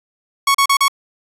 sawtooth tone bursts, 1108.7 Hz, C#6, in tune, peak -7 dBFS, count 4, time 0.47-0.882 s, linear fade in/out 5 ms, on 76 ms, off 36 ms, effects resampled to 32000 Hz

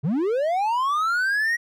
triangle linear sweep, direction up, 123.47 to 1914 Hz, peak -18 dBFS, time 0.03-1.57 s, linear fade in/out 20 ms, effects none

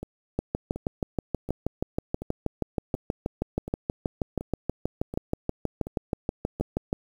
two click trains, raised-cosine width 2 ms, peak -21 / -12 dBFS, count 10 / 42, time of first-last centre 0.03-6.599 / 0.39-6.929 s, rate 1.37 / 6.27 Hz, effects 8-bit

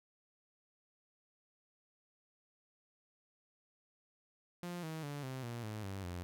sawtooth tone with pitch steps, 175.6 / 159.18 / 144.29 / 130.79 / 118.56 / 107.47 / 97.42 / 88.31 Hz, F3 / D#3 / D3 / C3 / A#2 / A2 / G2 / F2, +10 / +40 / -30 / 0 / +30 / -40 / -10 / +20 cents, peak -37 dBFS, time 4.63-6.23 s, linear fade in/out 0 ms, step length 200 ms, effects none

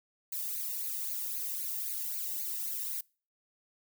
violet noise with flanger, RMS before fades -36 dBFS, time 0.32-3.01 s, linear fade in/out 5 ms, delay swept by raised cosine 0.45 to 1.1 ms, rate 3.8 Hz, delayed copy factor +0.75, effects noise-tail reverb RT60 0.4 s tail -26 dB re dry

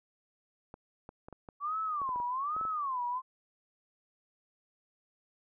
clicks, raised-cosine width 1 ms, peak -32 dBFS, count 12, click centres 0.741 / 1.091 / 1.285 / 1.327 / 1.488 / 2.017 / 2.091 / 2.16 / 2.201 / 2.565 / 2.612 / 2.652 s
sine tone with vibrato, 1122 Hz, C#6, 21 cents sharp, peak -31 dBFS, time 1.6-3.22 s, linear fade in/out 50 ms, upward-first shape sine, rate 1.2 Hz, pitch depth 260 cents each way
effects none

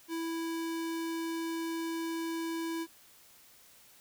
square tone, 329.6 Hz, E4, in tune, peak -34 dBFS, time 0.08-2.87 s, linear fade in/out 50 ms, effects white hiss -59 dBFS RMS until 4 s

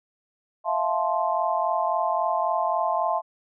sine chord, F major seventh, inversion third, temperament just, 654.8 / 698.5 / 873.1 / 1047.7 Hz, E5 / F5 / A5 / C6, -12 / 0 / -14 / +2 cents, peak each -27 dBFS, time 0.64-3.22 s, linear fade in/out 50 ms, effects none

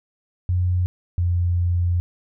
sine tone pair in turn, 90 / 87.69 Hz, F#2 / F2, -47 / +8 cents, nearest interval unison, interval 45 cents, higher first, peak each -17 dBFS, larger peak neither, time 0.49-0.86 / 1.18-2 s, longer second, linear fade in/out 0 ms, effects none

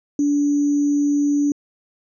sine tone with sample-and-hold, 289.1 Hz, D4, 27 cents flat, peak -15 dBFS, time 0.19-1.52 s, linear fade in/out 2 ms, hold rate 6300 Hz, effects resampled to 22050 Hz

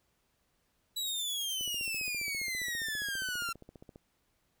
sawtooth exponential sweep, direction down, 3951 to 1353 Hz, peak -30 dBFS, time 0.96-3.53 s, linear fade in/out 10 ms
violet noise with tremolo, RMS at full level -45 dBFS, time 1.06-2.14 s, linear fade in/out 5 ms, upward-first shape triangle, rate 9.2 Hz, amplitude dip 100%
click train, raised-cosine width 2 ms, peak -36 dBFS, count 36, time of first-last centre 1.61-3.959 s, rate 14.9 Hz
effects pink hiss -75 dBFS RMS until 4.6 s

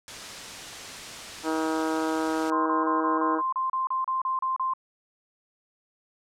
white noise, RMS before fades -38 dBFS, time 0.08-2.5 s, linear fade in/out 0 ms
harmonic tone, 159.1 Hz, D#3, 39 cents sharp, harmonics 2 / 3 / 4 / 5 / 6 / 7 / 8 / 9 / 10, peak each -27 / -32 / -35 / -36 / -34 / -42 / -36 / -40 / -42 dBFS, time 1.43-3.42 s, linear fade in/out 50 ms
sine tone bursts, 1046.5 Hz, C6, in tune, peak -24 dBFS, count 13, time 2.52-4.736 s, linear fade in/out 2 ms, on 140 ms, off 33 ms
effects low-pass 7000 Hz 12 dB/octave

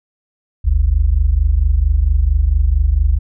sine tone pair together, 49 / 73.42 Hz, G1 / D2, 0 / 0 cents, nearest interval perfect fifth, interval 700 cents, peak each -13 dBFS, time 0.64-3.19 s, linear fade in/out 20 ms, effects none

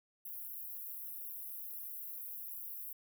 pink high-pass noise, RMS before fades -45 dBFS, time 0.25-2.93 s, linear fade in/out 5 ms, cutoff 12000 Hz, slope 48 dB/octave, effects none

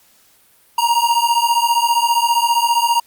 square beating tone pair, 932.3 / 947.3 Hz, A#5 / A#5, 0 / +28 cents, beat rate 15 Hz, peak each -17 dBFS, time 0.78-3 s, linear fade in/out 5 ms, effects white hiss -53 dBFS RMS until 3.06 s + Opus 48 kbps

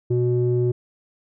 square tone with low-pass filter, 122.2 Hz, B2, 18 cents flat, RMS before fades -20 dBFS, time 0.1-0.72 s, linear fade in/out 10 ms, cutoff 330 Hz, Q 4.7, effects none

